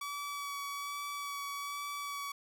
sawtooth tone with vibrato, 1141 Hz, C#6, 50 cents sharp, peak -34 dBFS, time 0.01-2.32 s, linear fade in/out 5 ms, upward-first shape sine, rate 1.2 Hz, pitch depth 13 cents each way, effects none

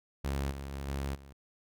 sawtooth tone with level steps, 68.9 Hz, C#2, 10 cents flat, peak -27 / -35 / -33 / -29 / -46 dBFS, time 0.24-1.33 s, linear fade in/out 10 ms, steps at 0.5 / 0.72 / 0.87 / 1.14 s, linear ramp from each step 20 ms, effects none

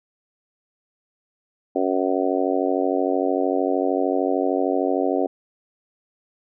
harmonic tone, 93.2 Hz, F#2, 13 cents sharp, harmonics 3 / 4 / 5 / 6 / 7 / 8, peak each -24 / -25 / -26 / -27 / -27 / -28 dBFS, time 1.75-5.27 s, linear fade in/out 10 ms, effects none

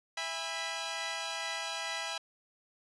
10% pulse chord, E major, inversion none, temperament equal with one note detuned, 659.3 / 814 / 987.8 Hz, E5 / G#5 / B5, 0 / -35 / 0 cents, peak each -31 dBFS, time 0.17-2.18 s, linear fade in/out 5 ms, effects resampled to 22050 Hz

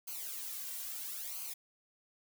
blue noise with flanger, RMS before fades -42 dBFS, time 0.07-1.54 s, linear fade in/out 10 ms, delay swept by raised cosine 0.55 to 2.35 ms, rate 0.75 Hz, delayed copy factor -0.8, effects none

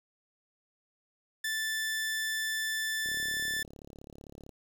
sawtooth tone, 1760 Hz, A6, in tune, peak -27 dBFS, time 1.44-3.63 s, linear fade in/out 5 ms
click train, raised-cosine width 2 ms, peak -35 dBFS, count 52, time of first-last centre 3.06-4.493 s, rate 35.6 Hz
effects 9-bit

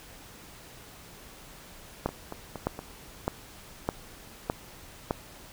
two click trains, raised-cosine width 1 ms, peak -22 / -12 dBFS, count 4 / 6, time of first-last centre 2.09-2.791 / 2.06-5.109 s, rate 4.28 / 1.64 Hz, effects pink hiss -49 dBFS RMS until 5.52 s

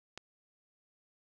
click, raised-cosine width 0.2 ms, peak -25 dBFS, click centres 0.176 s, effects none

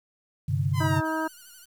sine chord, G suspended fourth, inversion none, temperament equal, 98 / 130.81 / 146.83 Hz, G2 / C3 / D3, 0 / 0 / 0 cents, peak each -27 dBFS, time 0.48-1.01 s, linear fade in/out 10 ms
sawtooth exponential sweep, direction down, 1046.5 to 891 Hz, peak -28 dBFS, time 0.73-1.02 s, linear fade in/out 50 ms
harmonic tone, 317.7 Hz, D#4, 36 cents sharp, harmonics 1 / 2 / 3 / 4 / 5, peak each -29 / -33 / -31 / -35 / -33 dBFS, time 0.8-1.28 s, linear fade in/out 10 ms
5% pulse tone with vibrato, 1463 Hz, F#6, 20 cents flat, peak -36 dBFS, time 1.04-1.66 s, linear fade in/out 20 ms, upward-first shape sine, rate 12 Hz, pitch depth 77 cents each way
effects 9-bit

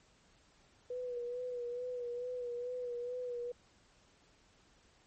sine tone with vibrato, 490 Hz, B4, 14 cents flat, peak -37 dBFS, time 0.9-3.52 s, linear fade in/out 5 ms, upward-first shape sine, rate 2.3 Hz, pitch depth 39 cents each way, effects pink hiss -67 dBFS RMS until 5.06 s + MP3 32 kbps

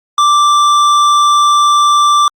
sine tone with hard clipping, 1174.7 Hz, D6, in tune, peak -8 dBFS, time 0.18-2.28 s, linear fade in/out 2 ms, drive 11 dB, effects Opus 48 kbps

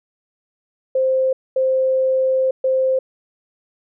sine tone bursts at uneven times, 523.3 Hz, C5, in tune, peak -14 dBFS, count 3, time 0.95-1.33 / 1.56-2.51 / 2.64-2.99 s, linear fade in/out 5 ms, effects none

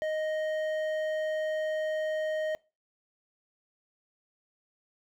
sine tone with hard clipping, 622.3 Hz, D#5, in tune, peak -30 dBFS, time 0.02-2.55 s, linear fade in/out 0 ms, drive 8 dB, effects noise-tail reverb RT60 0.3 s tail -24 dB re dry

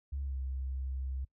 sine tone with pitch glide, 69.3 to 66.06 Hz, C#2 to C2, 0 to +17 cents, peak -33 dBFS, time 0.12-1.25 s, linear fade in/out 10 ms, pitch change -83 cents, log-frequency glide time 0.23-0.37 s, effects noise-tail reverb RT60 0.1 s tail -22 dB re dry + tanh soft clip ceiling -29 dBFS

